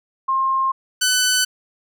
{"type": "tone pair in turn", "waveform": ["sine", "10% pulse"], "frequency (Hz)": [1064, 1501.5], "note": ["C6", "F#6"], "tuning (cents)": [29, 25], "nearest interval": "tritone", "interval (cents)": 596, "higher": "second", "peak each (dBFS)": [-16, -7], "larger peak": "second", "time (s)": [[0.28, 0.72], [1.01, 1.45]], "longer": "neither", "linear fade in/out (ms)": 10, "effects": []}